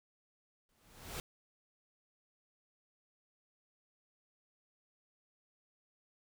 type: noise with exponential growth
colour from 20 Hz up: pink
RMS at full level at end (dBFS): -39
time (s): 0.69-1.2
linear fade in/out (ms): 1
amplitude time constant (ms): 110
effects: none